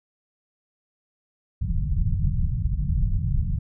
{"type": "low-pass noise", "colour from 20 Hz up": "pink", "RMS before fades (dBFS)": -23, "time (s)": [1.61, 3.59], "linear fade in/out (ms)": 5, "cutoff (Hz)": 170, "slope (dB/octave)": 48, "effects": []}